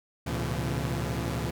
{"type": "tone cluster", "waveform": "sawtooth", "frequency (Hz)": [70.1, 112.2, 124, 139.2, 170.1], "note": ["C#2", "A2", "B2", "C#3", "F3"], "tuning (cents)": [20, 34, 7, 8, -45], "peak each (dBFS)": -31, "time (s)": [0.26, 1.51], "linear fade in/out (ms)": 10, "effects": []}